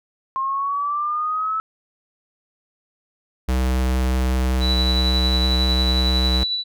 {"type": "exponential sweep", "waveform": "sine", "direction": "up", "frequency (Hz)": [1061, 1309], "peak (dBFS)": -20, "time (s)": [0.36, 1.6], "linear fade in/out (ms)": 0}
{"type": "tone", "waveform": "square", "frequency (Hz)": 63.9, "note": "C2", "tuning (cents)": -40, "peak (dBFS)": -18, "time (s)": [3.48, 6.44], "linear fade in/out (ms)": 10}
{"type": "tone with tremolo", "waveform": "sine", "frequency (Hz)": 3951, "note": "B7", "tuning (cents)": 0, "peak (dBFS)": -19, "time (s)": [4.6, 6.64], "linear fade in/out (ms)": 50, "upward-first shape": "sine", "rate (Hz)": 11, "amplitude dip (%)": 35}
{"effects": []}